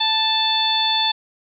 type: harmonic tone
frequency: 880 Hz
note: A5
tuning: in tune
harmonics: 1 / 2 / 3 / 4 / 5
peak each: -22 / -30 / -29 / -19 / -24 dBFS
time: 0-1.12 s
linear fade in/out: 10 ms
effects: none